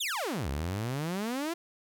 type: exponential two-way sweep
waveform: sawtooth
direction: down then up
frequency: 3874 to 65.41 to 350.3 Hz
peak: -27 dBFS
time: 0-1.54 s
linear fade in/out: 10 ms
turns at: 0.49 s
effects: none